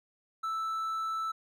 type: tone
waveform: triangle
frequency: 1318.5 Hz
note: E6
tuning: in tune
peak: -29 dBFS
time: 0.43-1.32 s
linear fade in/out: 10 ms
effects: none